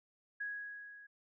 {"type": "tone with level ramp", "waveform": "sine", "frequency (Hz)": 1661.2, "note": "G#6", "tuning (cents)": 0, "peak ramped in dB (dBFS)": [-36, -53], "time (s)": [0.4, 1.07], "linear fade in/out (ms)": 10, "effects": []}